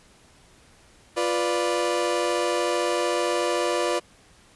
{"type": "chord", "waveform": "30% pulse", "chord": "B diminished", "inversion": "second", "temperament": "equal", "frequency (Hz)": [349.2, 493.9, 587.3], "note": ["F4", "B4", "D5"], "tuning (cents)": [0, 0, 0], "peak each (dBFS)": -24, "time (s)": [1.16, 4], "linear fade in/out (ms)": 20, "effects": ["pink hiss -55 dBFS RMS until 4.55 s", "resampled to 24000 Hz"]}